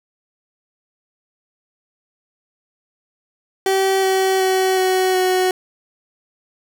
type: tone with pitch steps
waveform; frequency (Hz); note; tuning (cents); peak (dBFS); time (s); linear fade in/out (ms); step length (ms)
30% pulse; 384.7 / 380.9 / 377.2 / 373.5 / 369.9; G4 / G4 / F#4 / F#4 / F#4; -33 / -50 / +33 / +16 / 0; -12; 3.66-5.51; 2; 370
effects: none